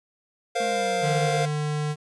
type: chord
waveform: square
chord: Bb suspended second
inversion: none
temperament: equal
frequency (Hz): 466.2 / 523.3 / 698.5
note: Bb4 / C5 / F5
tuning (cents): 0 / 0 / 0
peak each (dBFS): -30 / -30 / -26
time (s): 0.55-1.46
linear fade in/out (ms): 10
type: linear sweep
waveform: square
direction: down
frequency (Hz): 218.7 to 148.3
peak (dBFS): -35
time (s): 0.6-1.38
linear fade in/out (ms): 5
type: tone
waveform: square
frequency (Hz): 150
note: D3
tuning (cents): +37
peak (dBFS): -25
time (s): 1.01-1.96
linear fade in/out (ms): 50
effects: resampled to 22050 Hz + 9-bit